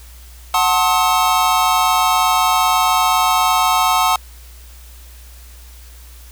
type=chord; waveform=square; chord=F# diminished seventh; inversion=none; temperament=just; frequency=740 / 888 / 1065.6 / 1278.7 Hz; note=F#5 / A5 / C6 / Eb6; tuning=0 / +16 / +31 / +47 cents; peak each=-19 dBFS; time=0.54-4.16 s; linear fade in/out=2 ms; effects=added 60 Hz sine -37 dBFS peak until 6.31 s + white hiss -45 dBFS RMS until 6.31 s